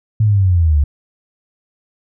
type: linear sweep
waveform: sine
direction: down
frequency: 110.7 to 69.3 Hz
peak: -9 dBFS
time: 0.2-0.84 s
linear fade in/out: 5 ms
effects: none